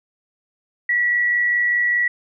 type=tone with amplitude modulation; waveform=sine; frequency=1937 Hz; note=B6; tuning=34 cents flat; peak=-14 dBFS; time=0.89-2.08 s; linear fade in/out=5 ms; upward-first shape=sine; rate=105 Hz; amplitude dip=35%; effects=none